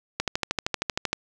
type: click train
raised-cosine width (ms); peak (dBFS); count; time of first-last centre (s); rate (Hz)
0.2; -7; 13; 0.2-1.13; 12.9
effects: none